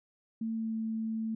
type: tone with pitch glide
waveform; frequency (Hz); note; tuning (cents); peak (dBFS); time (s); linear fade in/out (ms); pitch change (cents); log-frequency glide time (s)
sine; 224.4 to 222.3; A3 to A3; +34 to +18; -31; 0.41-1.35; 5; -16; 0.54-0.75
effects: none